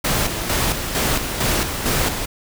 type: noise with tremolo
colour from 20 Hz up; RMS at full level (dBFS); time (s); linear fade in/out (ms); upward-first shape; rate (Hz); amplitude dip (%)
pink; -19; 0.04-2.26; 10; square; 2.2; 50
effects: none